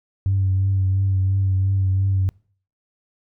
sine tone with vibrato, 96 Hz, G2, 36 cents flat, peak -15 dBFS, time 0.26-2.29 s, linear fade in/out 0 ms, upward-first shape triangle, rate 2.9 Hz, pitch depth 34 cents each way, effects noise-tail reverb RT60 0.5 s tail -26 dB re dry + tanh soft clip ceiling -12 dBFS

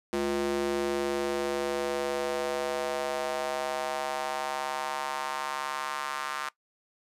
square tone with high-pass filter sweep, 70.5 Hz, C#2, 30 cents sharp, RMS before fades -31 dBFS, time 0.13-6.49 s, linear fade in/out 0 ms, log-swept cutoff 310 to 1200 Hz, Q 2.5, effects noise-tail reverb RT60 0.1 s tail -19 dB re dry + low-pass 11000 Hz 12 dB/octave

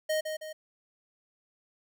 square tone with echo, 622.3 Hz, D#5, in tune, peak -27 dBFS, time 0.09-0.21 s, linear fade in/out 10 ms, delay 160 ms, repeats 2, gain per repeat -6 dB, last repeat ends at 0.53 s, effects none

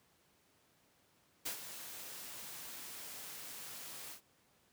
white noise with ADSR envelope, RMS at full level -38 dBFS, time 1.45-4.21 s, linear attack 13 ms, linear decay 100 ms, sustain -10 dB, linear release 95 ms, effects pink hiss -71 dBFS RMS until 4.72 s + high-pass 100 Hz 12 dB/octave

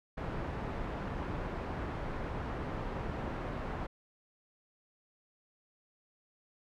pink low-pass noise, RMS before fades -38 dBFS, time 0.17-3.87 s, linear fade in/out 10 ms, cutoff 1400 Hz, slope 12 dB/octave, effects none

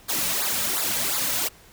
white noise with flanger, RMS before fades -25 dBFS, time 0.08-1.49 s, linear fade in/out 20 ms, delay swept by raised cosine 0.34 to 2.84 ms, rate 2.8 Hz, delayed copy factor -0.8, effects pink hiss -51 dBFS RMS until 1.72 s

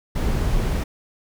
brown noise, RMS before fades -21 dBFS, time 0.15-0.84 s, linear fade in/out 10 ms, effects none

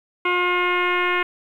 sine tone with frequency modulation, 356.9 Hz, F4, 38 cents sharp, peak -18 dBFS, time 0.25-1.23 s, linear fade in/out 5 ms, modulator 357 Hz, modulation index 6.4, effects 9-bit

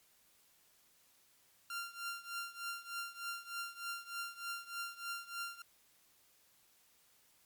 sawtooth tone with tremolo, 1387 Hz, F6, 12 cents flat, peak -34 dBFS, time 1.7-5.62 s, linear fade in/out 2 ms, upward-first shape triangle, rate 3.3 Hz, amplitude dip 90%, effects white hiss -69 dBFS RMS until 7.45 s + MP3 96 kbps

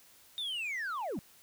sine linear sweep, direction down, 3677 to 153.7 Hz, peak -31 dBFS, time 0.38-1.19 s, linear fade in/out 0 ms, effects tanh soft clip ceiling -33 dBFS + white hiss -60 dBFS RMS until 1.42 s

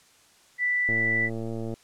sine tone, 1975.5 Hz, B6, in tune, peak -22 dBFS, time 0.58-1.3 s, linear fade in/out 50 ms
click train, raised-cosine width 2 ms, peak -21 dBFS, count 97, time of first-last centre 0.89-1.74 s, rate 113 Hz
effects white hiss -58 dBFS RMS until 1.83 s + low-pass 9000 Hz 12 dB/octave

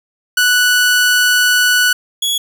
sawtooth tone pair in turn, 1480 / 3361 Hz, F#6 / G#7, 0 / +20 cents, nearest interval octave + major second, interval 1420 cents, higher second, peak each -6 / -11 dBFS, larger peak first, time 0.37-1.93 / 2.22-2.38 s, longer first, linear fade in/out 5 ms, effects none

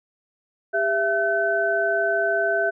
sine tone cluster, 400.1 / 667 / 1522 Hz, G4 / E5 / F#6, +35 / +20 / +48 cents, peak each -26 / -22 / -23 dBFS, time 0.73-2.71 s, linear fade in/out 20 ms, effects none

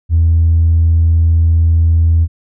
triangle tone with tanh clipping, 82.41 Hz, E2, in tune, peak -7 dBFS, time 0.09-2.28 s, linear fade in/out 50 ms, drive 5 dB, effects none

